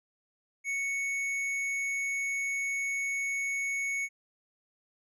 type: tone with hard clipping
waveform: triangle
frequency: 2217 Hz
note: C#7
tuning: in tune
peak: -31 dBFS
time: 0.64-4.09 s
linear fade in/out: 50 ms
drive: 11 dB
effects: none